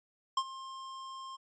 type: tone with ADSR envelope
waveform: square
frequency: 1061 Hz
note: C6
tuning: 24 cents sharp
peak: -26 dBFS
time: 0.37-1.37 s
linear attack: 4 ms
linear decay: 56 ms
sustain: -17 dB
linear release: 19 ms
effects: resampled to 16000 Hz